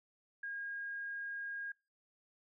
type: tone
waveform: sine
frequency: 1627 Hz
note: G#6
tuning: 36 cents flat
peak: -39 dBFS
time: 0.43-1.72 s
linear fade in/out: 5 ms
effects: noise-tail reverb RT60 0.3 s tail -26 dB re dry